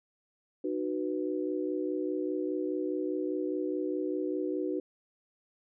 sine chord, B major, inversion first, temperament equal with one note detuned, 305.1 / 370 / 493.9 Hz, D#4 / F#4 / B4, -34 / 0 / 0 cents, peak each -33 / -33 / -37 dBFS, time 0.64-4.8 s, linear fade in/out 5 ms, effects none

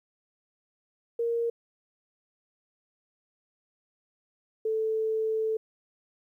sine tone pair in turn, 466.2 / 440 Hz, A#4 / A4, 0 / 0 cents, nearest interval minor second, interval 100 cents, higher first, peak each -25 dBFS, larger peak neither, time 1.19-1.5 / 4.65-5.57 s, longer second, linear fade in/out 5 ms, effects 11-bit

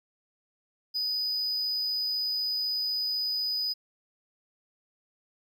triangle tone, 4978 Hz, D#8, in tune, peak -26 dBFS, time 0.94-3.74 s, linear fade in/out 20 ms, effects 11-bit

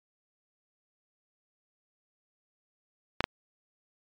clicks, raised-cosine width 0.3 ms, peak -8 dBFS, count 2, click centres 3.206 / 3.241 s, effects low-pass 5000 Hz 12 dB/octave + MP3 96 kbps

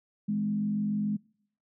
sine tone with frequency modulation, 207.9 Hz, G#3, 2 cents sharp, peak -26 dBFS, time 0.28-1.17 s, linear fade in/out 10 ms, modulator 47 Hz, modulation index 0.52, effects noise-tail reverb RT60 0.7 s tail -26 dB re dry

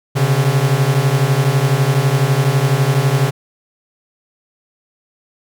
45% pulse beating tone pair, 130 / 142 Hz, C3 / C#3, -11 / +42 cents, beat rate 12 Hz, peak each -15 dBFS, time 0.15-3.31 s, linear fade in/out 20 ms, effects none

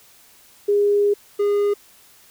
sine / triangle tone pair in turn, 408.7 / 408.7 Hz, G#4 / G#4, -28 / -28 cents, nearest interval unison, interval 0 cents, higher neither, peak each -14 dBFS, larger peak neither, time 0.68-1.14 / 1.39-1.74 s, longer first, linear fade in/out 10 ms, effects white hiss -51 dBFS RMS until 2.3 s

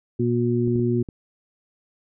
harmonic tone, 120 Hz, B2, 49 cents flat, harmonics 1 / 2 / 3, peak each -23 / -23 / -23 dBFS, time 0.19-1.03 s, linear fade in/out 10 ms
clicks, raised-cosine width 3 ms, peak -22 dBFS, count 4, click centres 0.677 / 0.758 / 0.794 / 1.088 s
effects none

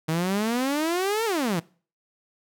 sawtooth exponential two-way sweep, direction up then down, 155.2 to 466.5 to 155.2 Hz, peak -19 dBFS, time 0.08-1.6 s, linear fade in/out 10 ms, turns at 1.25 s, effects noise-tail reverb RT60 0.4 s tail -22 dB re dry

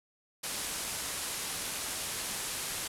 white low-pass noise, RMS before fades -37 dBFS, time 0.43-2.88 s, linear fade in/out 10 ms, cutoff 12000 Hz, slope 48 dB/octave, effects none

